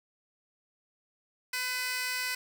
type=tone with high-pass filter; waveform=15% pulse; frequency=503 Hz; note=B4; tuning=32 cents sharp; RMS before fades=-33 dBFS; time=1.53-2.35 s; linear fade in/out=5 ms; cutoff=2300 Hz; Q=1.1; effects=none